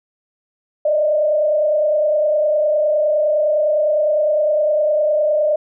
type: tone with frequency modulation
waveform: sine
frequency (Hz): 606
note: D#5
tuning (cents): -46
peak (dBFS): -13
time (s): 0.85-5.56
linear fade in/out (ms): 5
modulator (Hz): 29.8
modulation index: 0.77
effects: none